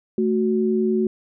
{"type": "tone pair together", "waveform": "sine", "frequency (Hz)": [220, 370], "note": ["A3", "F#4"], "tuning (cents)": [0, 0], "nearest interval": "major sixth", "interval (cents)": 900, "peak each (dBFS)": -20, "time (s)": [0.18, 1.07], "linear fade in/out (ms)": 2, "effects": []}